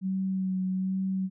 sine tone with vibrato, 188.5 Hz, F#3, 32 cents sharp, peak -26 dBFS, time 0.01-1.3 s, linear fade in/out 50 ms, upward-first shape sine, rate 1.2 Hz, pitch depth 19 cents each way, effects none

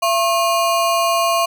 square ring-modulated tone, 880 Hz, A5, in tune, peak -12 dBFS, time 0.02-1.46 s, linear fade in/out 10 ms, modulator 203 Hz, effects none

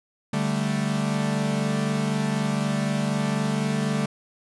45% pulse chord, D suspended fourth, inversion none, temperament equal, 146.83 / 196 / 220 Hz, D3 / G3 / A3, 0 / 0 / 0 cents, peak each -27 dBFS, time 0.33-4.06 s, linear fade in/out 5 ms, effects resampled to 24000 Hz

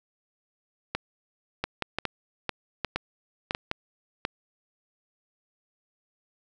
clicks, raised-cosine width 0.3 ms, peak -11 dBFS, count 12, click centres 0.95 / 1.64 / 1.823 / 1.986 / 2.053 / 2.493 / 2.847 / 2.96 / 3.509 / 3.549 / 3.714 / 4.251 s, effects none

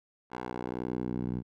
10% pulse tone with band-pass filter sweep, 61.74 Hz, B1, in tune, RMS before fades -35 dBFS, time 0.3-1.43 s, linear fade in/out 50 ms, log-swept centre 940 to 160 Hz, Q 1, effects none

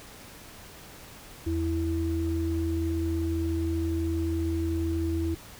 sine tone pair together, 82.62 / 330 Hz, E2 / E4, +4 / +2 cents, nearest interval 2 octaves, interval 2398 cents, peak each -28 dBFS, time 1.46-5.35 s, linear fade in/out 10 ms, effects pink hiss -47 dBFS RMS until 5.59 s

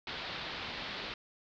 white low-pass noise, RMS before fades -41 dBFS, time 0.07-1.14 s, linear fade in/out 2 ms, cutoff 4400 Hz, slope 48 dB/octave, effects none

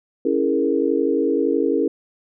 sine chord, A# half-diminished seventh, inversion first, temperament equal, 277.2 / 329.6 / 415.3 / 466.2 Hz, C#4 / E4 / G#4 / A#4, 0 / 0 / 0 / 0 cents, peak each -22 dBFS, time 0.25-1.88 s, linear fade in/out 5 ms, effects none

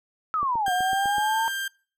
sine exponential two-way sweep, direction down then up, 1318.5 to 720 to 916 Hz, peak -22 dBFS, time 0.34-1.48 s, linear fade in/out 0 ms, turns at 0.72 s
click train, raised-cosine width 2 ms, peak -25 dBFS, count 7, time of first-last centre 0.43-1.183 s, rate 7.97 Hz
30% pulse tone with pitch glide, 1597 to 1585.1 Hz, G6 to G6, +32 to +19 cents, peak -25 dBFS, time 0.66-1.68 s, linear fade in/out 5 ms, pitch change -13 cents, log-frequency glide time 1.14-1.44 s
effects noise-tail reverb RT60 0.4 s tail -24 dB re dry

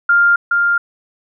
sine tone with echo, 1400 Hz, F6, 4 cents sharp, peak -8 dBFS, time 0.09-0.36 s, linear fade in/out 5 ms, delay 420 ms, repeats 1, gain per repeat -3 dB, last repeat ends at 0.78 s, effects none

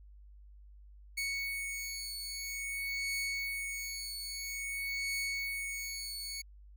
sawtooth beating tone pair, 2220 / 2220.5 Hz, C#7 / C#7, +2 / +2 cents, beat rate 0.5 Hz, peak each -36 / -35 dBFS, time 1.17-6.42 s, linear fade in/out 10 ms, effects added 50 Hz sine -52 dBFS peak until 6.76 s

